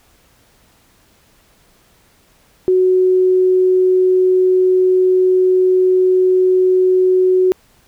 sine tone, 370 Hz, F#4, in tune, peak -9 dBFS, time 2.68-7.52 s, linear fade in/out 0 ms, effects pink hiss -53 dBFS RMS until 7.87 s

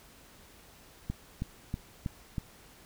click train, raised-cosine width 5 ms, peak -20 dBFS, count 5, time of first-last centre 1.1-2.382 s, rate 3.12 Hz, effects pink hiss -56 dBFS RMS until 2.85 s

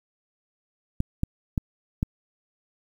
clicks, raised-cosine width 5 ms, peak -11 dBFS, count 4, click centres 1.004 / 1.234 / 1.578 / 2.029 s, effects 8-bit

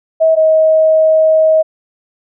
sine tone pair in turn, 643 / 633 Hz, E5 / D#5, -43 / +30 cents, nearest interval unison, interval 27 cents, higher first, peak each -6 dBFS, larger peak neither, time 0.2-0.36 / 0.36-1.63 s, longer second, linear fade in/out 20 ms, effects none

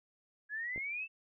sine exponential sweep, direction up, 1661.2 to 2684 Hz, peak -36 dBFS, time 0.49-1.08 s, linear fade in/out 50 ms
clicks, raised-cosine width 2 ms, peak -34 dBFS, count 2, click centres 0.761 / 0.778 s
effects none

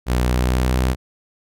sawtooth tone with pitch glide, 61.5 to 63.56 Hz, B1 to C2, -7 to -50 cents, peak -12 dBFS, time 0.06-0.96 s, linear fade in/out 50 ms, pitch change +57 cents, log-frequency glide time 0.17-0.84 s, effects none

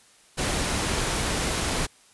pink noise, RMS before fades -26 dBFS, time 0.37-1.87 s, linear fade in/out 20 ms, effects white hiss -56 dBFS RMS until 2.13 s + resampled to 24000 Hz

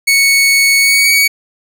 sawtooth tone with pitch glide, 2217 to 2252 Hz, C#7 to C#7, 0 to +27 cents, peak -4 dBFS, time 0.07-1.28 s, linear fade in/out 10 ms, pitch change +27 cents, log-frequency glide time 0.79-1.11 s, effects none

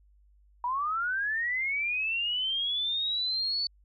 sine linear sweep, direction up, 949 to 4503 Hz, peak -27 dBFS, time 0.64-3.67 s, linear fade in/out 2 ms, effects added 50 Hz sine -58 dBFS peak until 3.84 s

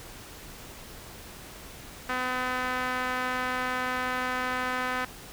sawtooth tone with band-pass filter, 253.3 Hz, B3, 44 cents sharp, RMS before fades -30 dBFS, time 2.09-5.05 s, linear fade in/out 5 ms, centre 1500 Hz, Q 1.6, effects pink hiss -45 dBFS RMS until 5.32 s

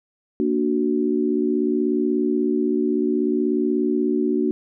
sine chord, Bb augmented, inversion none, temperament equal, 233.1 / 293.7 / 370 Hz, Bb3 / D4 / F#4, 0 / 0 / 0 cents, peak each -23 / -22 / -22 dBFS, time 0.4-4.51 s, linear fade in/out 0 ms, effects none

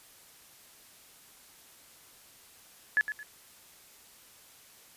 sine tone with echo, 1708 Hz, G#6, 48 cents sharp, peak -21 dBFS, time 2.97-3.01 s, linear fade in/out 0 ms, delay 110 ms, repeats 2, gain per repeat -10 dB, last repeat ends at 3.23 s, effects white hiss -56 dBFS RMS until 4.96 s + resampled to 32000 Hz

